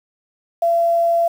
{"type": "tone with quantisation", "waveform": "sine", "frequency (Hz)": 678, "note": "E5", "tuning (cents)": 49, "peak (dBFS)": -13, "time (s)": [0.62, 1.28], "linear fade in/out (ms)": 5, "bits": 7, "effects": []}